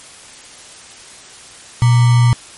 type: tone with sample-and-hold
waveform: sine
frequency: 120.8 Hz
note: B2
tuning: 38 cents flat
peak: -7 dBFS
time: 1.82-2.33 s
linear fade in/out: 0 ms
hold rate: 1050 Hz
effects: white hiss -38 dBFS RMS until 2.57 s + MP3 48 kbps